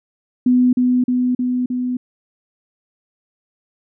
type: tone with echo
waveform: sine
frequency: 249.7 Hz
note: B3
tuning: 19 cents sharp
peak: -10 dBFS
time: 0.46-0.73 s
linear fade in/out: 5 ms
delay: 310 ms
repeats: 4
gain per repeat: -2 dB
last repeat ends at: 1.97 s
effects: none